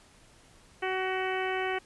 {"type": "harmonic tone", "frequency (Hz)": 375.6, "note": "F#4", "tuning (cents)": 26, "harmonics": [1, 2, 3, 4, 5, 6, 7, 8], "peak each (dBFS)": [-32, -34, -40, -38, -37, -39, -43, -43], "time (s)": [0.82, 1.79], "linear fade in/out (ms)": 10, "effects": ["pink hiss -58 dBFS RMS until 1.85 s", "resampled to 24000 Hz"]}